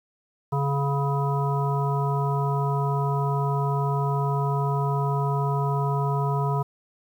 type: harmonic tone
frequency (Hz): 140.2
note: C#3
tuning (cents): +20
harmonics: 1 / 3 / 5 / 7 / 9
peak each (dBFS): -23 / -31 / -33 / -29 / -35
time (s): 0.52-6.63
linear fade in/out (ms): 10
effects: 9-bit